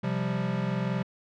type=chord; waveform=square; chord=C suspended fourth; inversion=none; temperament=equal; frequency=130.81 / 174.61 / 196 Hz; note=C3 / F3 / G3; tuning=0 / 0 / 0 cents; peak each=-32 dBFS; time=0.03-1.03 s; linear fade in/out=10 ms; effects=low-pass 3000 Hz 12 dB/octave